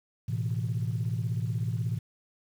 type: chord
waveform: sine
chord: A suspended second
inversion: none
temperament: equal with one note detuned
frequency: 110 / 126.36 / 164.81 Hz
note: A2 / B2 / E3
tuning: 0 / +40 / 0 cents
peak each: -29 / -31 / -34 dBFS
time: 0.28-1.99 s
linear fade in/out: 10 ms
effects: tanh soft clip ceiling -21 dBFS + 9-bit